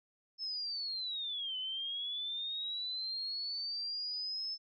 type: linear two-way sweep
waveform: sine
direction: down then up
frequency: 5274 to 3009 to 5274 Hz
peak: -36 dBFS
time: 0.38-4.58 s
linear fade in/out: 50 ms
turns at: 1.57 s
effects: none